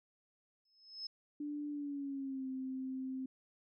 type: tone with exponential growth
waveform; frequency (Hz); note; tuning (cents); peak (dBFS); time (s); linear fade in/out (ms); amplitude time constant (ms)
sine; 5190; E8; -28; -38; 0.65-1.07; 5; 91
type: tone with pitch glide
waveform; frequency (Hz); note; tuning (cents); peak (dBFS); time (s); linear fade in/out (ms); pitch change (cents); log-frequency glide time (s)
sine; 293.7 to 261.7; D4 to C4; 0 to 0; -38; 1.4-3.26; 5; -200; 1.7-2.48
effects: none